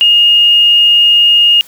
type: tone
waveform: sine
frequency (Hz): 2848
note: F7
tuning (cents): +33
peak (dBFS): -4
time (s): 0.01-1.61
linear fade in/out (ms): 0
effects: white hiss -39 dBFS RMS until 1.67 s + high-pass 80 Hz 12 dB/octave